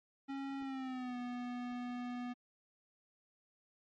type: tone with pitch glide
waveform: square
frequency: 273.7 to 245.3 Hz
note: C#4 to B3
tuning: -22 to -12 cents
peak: -40 dBFS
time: 0.28-2.34 s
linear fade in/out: 20 ms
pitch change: -190 cents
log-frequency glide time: 0.6-1.17 s
effects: low-pass 3000 Hz 12 dB/octave + MP3 48 kbps